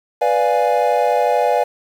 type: chord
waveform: triangle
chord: B diminished seventh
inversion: none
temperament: equal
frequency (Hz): 493.9 / 587.3 / 698.5 / 830.6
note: B4 / D5 / F5 / Ab5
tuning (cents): 0 / 0 / 0 / 0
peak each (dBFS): -17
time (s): 0.21-1.64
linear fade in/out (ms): 10
effects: 7-bit